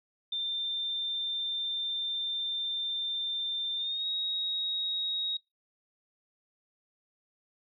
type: tone with pitch glide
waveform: sine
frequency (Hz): 3584 to 3782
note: A7 to A#7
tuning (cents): +31 to +24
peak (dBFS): -30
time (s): 0.32-5.37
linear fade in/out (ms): 5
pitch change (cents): +93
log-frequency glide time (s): 3.77-4.06
effects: noise-tail reverb RT60 0.2 s tail -21 dB re dry